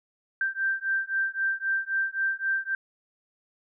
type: beating tone pair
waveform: sine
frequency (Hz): 1568 / 1571.8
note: G6 / G6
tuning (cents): 0 / +4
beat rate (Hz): 3.8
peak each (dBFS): -28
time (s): 0.41-2.75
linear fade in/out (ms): 2
effects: none